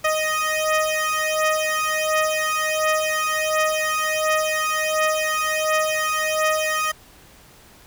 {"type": "beating tone pair", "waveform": "15% pulse", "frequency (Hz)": [622.3, 623.7], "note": ["D#5", "D#5"], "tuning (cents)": [0, 4], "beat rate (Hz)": 1.4, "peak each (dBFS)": [-16, -16], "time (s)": [0.04, 6.92], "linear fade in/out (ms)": 10, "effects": ["pink hiss -49 dBFS RMS until 7.86 s"]}